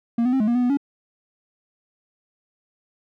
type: tone with pitch steps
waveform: triangle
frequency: 233.7 / 249.8 / 265.6 / 212.1 / 237.8 / 247.6 / 245.5 / 281.5 Hz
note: A#3 / B3 / C4 / G#3 / A#3 / B3 / B3 / C#4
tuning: +5 / +20 / +26 / +37 / +35 / +5 / -10 / +27 cents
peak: -15 dBFS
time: 0.18-0.772 s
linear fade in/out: 5 ms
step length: 74 ms
effects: none